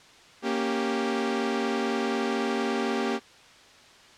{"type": "chord", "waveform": "sawtooth", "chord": "G diminished", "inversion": "first", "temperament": "equal", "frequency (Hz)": [233.1, 277.2, 392], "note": ["Bb3", "Db4", "G4"], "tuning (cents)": [0, 0, 0], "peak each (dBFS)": [-25, -28, -25], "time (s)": [0.42, 3.2], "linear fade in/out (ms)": 50, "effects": ["white hiss -52 dBFS RMS until 4.17 s", "low-pass 5000 Hz 12 dB/octave"]}